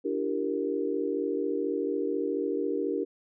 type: chord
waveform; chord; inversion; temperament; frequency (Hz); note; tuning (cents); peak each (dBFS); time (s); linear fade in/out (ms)
sine; E half-diminished seventh; third; equal with one note detuned; 293.7 / 337.9 / 392 / 466.2; D4 / E4 / G4 / Bb4; 0 / +43 / 0 / 0; -32 / -35 / -31 / -32; 0.04-3.05; 20
effects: none